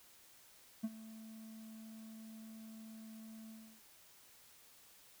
triangle tone with ADSR envelope, 221 Hz, A3, 8 cents sharp, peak -31 dBFS, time 0.83-3.82 s, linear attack 15 ms, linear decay 40 ms, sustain -17 dB, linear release 320 ms, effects white hiss -63 dBFS RMS until 5.2 s

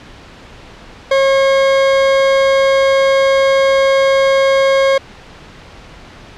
40% pulse tone, 542 Hz, C#5, 39 cents flat, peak -8 dBFS, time 1.11-4.98 s, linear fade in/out 5 ms, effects pink hiss -37 dBFS RMS until 6.37 s + low-pass 4000 Hz 12 dB/octave

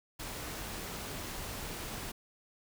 pink noise, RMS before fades -41 dBFS, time 0.19-2.12 s, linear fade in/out 10 ms, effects none

